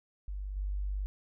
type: tone with level steps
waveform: sine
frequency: 49.03 Hz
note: G1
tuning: 1 cent sharp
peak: -35 / -31 dBFS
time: 0.28-1.06 s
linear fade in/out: 0 ms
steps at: 0.56 s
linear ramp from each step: 10 ms
effects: none